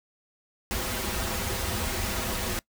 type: noise with comb filter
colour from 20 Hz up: pink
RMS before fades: -30 dBFS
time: 0.71-2.59 s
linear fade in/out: 0 ms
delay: 6.8 ms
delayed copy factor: -1
effects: noise-tail reverb RT60 0.1 s tail -22 dB re dry